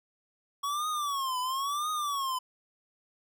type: tone with vibrato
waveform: square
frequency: 1116 Hz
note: C#6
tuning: 11 cents sharp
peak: -30 dBFS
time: 0.63-2.39 s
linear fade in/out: 10 ms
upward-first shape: triangle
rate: 0.98 Hz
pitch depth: 200 cents each way
effects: none